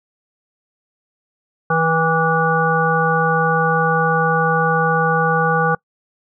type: harmonic tone with a mistuned harmonic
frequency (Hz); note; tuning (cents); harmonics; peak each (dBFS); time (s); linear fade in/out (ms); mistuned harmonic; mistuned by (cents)
162.3; E3; -27; 1 / 3 / 5 / 7 / 9; -20 / -20 / -20 / -20 / -20; 1.7-5.75; 5; 7; +39
effects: noise-tail reverb RT60 0.1 s tail -25 dB re dry